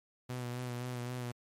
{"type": "tone with vibrato", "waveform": "sawtooth", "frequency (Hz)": 123.47, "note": "B2", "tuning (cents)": 0, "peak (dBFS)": -33, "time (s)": [0.29, 1.32], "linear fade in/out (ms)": 10, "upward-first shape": "sine", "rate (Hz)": 3.8, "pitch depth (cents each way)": 33, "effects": ["MP3 64 kbps"]}